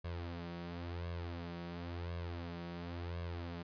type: tone with flanger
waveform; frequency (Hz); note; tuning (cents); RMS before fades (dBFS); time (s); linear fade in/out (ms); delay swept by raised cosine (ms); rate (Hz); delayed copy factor
sawtooth; 86; F2; -26; -43; 0.04-3.63; 10; 1.8 to 5.4; 0.95; +0.7
effects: resampled to 11025 Hz